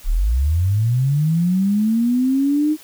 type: linear sweep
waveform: sine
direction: up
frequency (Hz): 30 to 311.1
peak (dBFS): -14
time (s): 0.04-2.77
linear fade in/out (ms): 50
effects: white hiss -44 dBFS RMS until 2.83 s